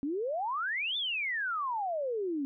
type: exponential two-way sweep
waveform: sine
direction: up then down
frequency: 267.1 to 3603 to 267.1 Hz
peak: -30 dBFS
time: 0.03-2.45 s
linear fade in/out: 0 ms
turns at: 0.97 s
effects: none

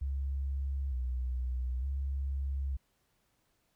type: tone with vibrato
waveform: sine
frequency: 65.4 Hz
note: C2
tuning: in tune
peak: -31 dBFS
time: 0.01-2.77 s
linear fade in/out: 10 ms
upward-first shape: square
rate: 0.55 Hz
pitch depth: 75 cents each way
effects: pink hiss -75 dBFS RMS until 3.75 s

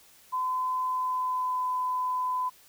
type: tone with pitch glide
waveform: sine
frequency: 1018 to 1008.6 Hz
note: C6 to B5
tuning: -48 to +36 cents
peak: -26 dBFS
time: 0.32-2.5 s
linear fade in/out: 20 ms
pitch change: -16 cents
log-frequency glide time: 0.85-1.66 s
effects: white hiss -57 dBFS RMS until 2.68 s

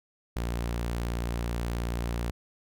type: tone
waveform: sawtooth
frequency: 58.6 Hz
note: A#1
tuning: 10 cents sharp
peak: -25 dBFS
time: 0.36-2.31 s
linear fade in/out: 5 ms
effects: none

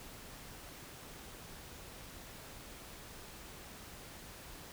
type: silence
effects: pink hiss -51 dBFS RMS until 4.72 s

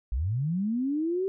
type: linear sweep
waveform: sine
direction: up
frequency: 51.2 to 392 Hz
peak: -25 dBFS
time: 0.12-1.28 s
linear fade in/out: 0 ms
effects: none

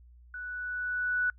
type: tone with level ramp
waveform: sine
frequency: 1480 Hz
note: F#6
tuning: in tune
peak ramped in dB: -37 to -24 dBFS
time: 0.34-1.3 s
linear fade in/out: 2 ms
effects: noise-tail reverb RT60 0.1 s tail -25 dB re dry + added 60 Hz sine -52 dBFS peak until 1.38 s

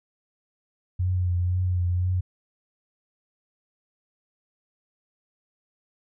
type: tone with vibrato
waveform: sine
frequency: 90 Hz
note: F#2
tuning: 47 cents flat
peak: -21 dBFS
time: 0.99-2.21 s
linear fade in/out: 10 ms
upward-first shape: triangle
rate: 2 Hz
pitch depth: 39 cents each way
effects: none

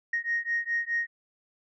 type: beating tone pair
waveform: sine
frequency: 1864.7 / 1869.5 Hz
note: A#6 / A#6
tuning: 0 / +4 cents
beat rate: 4.8 Hz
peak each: -29 dBFS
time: 0.13-1.07 s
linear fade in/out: 5 ms
effects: tanh soft clip ceiling -19 dBFS

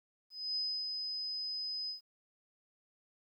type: tone with ADSR envelope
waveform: sine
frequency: 5030 Hz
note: D#8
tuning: 18 cents sharp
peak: -32 dBFS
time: 0.3-2.01 s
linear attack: 260 ms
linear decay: 290 ms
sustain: -4 dB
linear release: 120 ms
effects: 12-bit

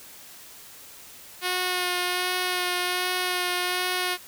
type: tone with vibrato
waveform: 5% pulse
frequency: 361.4 Hz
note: F#4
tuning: 41 cents flat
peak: -13 dBFS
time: 1.41-4.18 s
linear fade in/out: 50 ms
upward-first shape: sine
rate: 1.3 Hz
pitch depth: 15 cents each way
effects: white hiss -46 dBFS RMS until 4.27 s

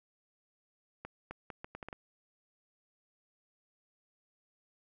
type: accelerating click train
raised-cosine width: 0.5 ms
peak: -27 dBFS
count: 8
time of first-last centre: 1.05-1.928 s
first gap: 260 ms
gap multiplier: 0.74
effects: none

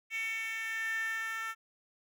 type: tone with high-pass filter sweep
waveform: 10% pulse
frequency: 447.6 Hz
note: A4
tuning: 30 cents sharp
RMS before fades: -36 dBFS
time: 0.1-1.55 s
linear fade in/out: 50 ms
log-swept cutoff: 2300 to 1500 Hz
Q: 7.5
effects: none

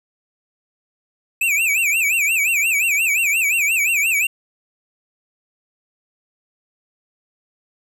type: tone with vibrato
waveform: square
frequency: 2492 Hz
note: D#7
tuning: 2 cents sharp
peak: -16 dBFS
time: 1.41-4.27 s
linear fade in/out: 5 ms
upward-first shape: sine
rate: 5.7 Hz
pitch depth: 180 cents each way
effects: none

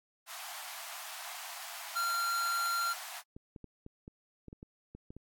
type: high-pass noise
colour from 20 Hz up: pink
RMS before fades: -44 dBFS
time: 0.26-3.23 s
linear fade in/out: 50 ms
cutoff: 650 Hz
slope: 96 dB/octave
type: tone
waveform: square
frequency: 1379 Hz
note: F6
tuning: 22 cents flat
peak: -31 dBFS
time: 1.95-2.94 s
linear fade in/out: 20 ms
type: clicks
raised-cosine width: 3 ms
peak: -34 dBFS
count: 11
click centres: 3.365 / 3.562 / 3.643 / 3.864 / 4.079 / 4.483 / 4.529 / 4.629 / 4.95 / 5.105 / 5.166 s
effects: AAC 64 kbps

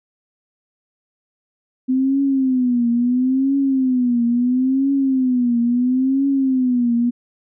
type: tone with vibrato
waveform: sine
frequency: 255.3 Hz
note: C4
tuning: 42 cents flat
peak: -14 dBFS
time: 1.88-7.11 s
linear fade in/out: 20 ms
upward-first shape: triangle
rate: 0.74 Hz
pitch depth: 150 cents each way
effects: none

